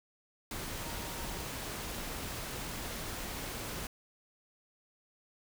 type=tone in noise; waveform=sine; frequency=932.3 Hz; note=A#5; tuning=in tune; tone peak=-51 dBFS; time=0.8-1.45 s; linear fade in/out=2 ms; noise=pink; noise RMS=-40 dBFS; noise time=0.51-3.87 s; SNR=-14 dB; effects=none